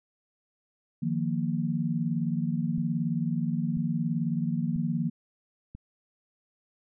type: chord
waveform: sine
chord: Eb suspended second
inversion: none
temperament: equal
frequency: 155.56 / 174.61 / 233.1 Hz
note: Eb3 / F3 / Bb3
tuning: 0 / 0 / 0 cents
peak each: -30 dBFS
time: 1.02-5.1 s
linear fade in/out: 10 ms
type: click train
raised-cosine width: 5 ms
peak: -29 dBFS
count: 4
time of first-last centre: 2.78-5.75 s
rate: 1.01 Hz
effects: none